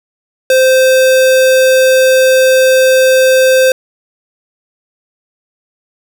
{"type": "tone", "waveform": "square", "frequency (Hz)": 520, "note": "C5", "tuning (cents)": -11, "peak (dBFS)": -6, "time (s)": [0.5, 3.72], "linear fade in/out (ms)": 2, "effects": []}